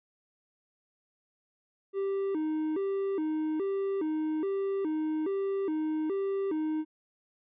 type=tone with vibrato; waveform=triangle; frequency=349.2 Hz; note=F4; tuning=in tune; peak=-26 dBFS; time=1.93-6.85 s; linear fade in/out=50 ms; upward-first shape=square; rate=1.2 Hz; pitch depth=200 cents each way; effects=resampled to 8000 Hz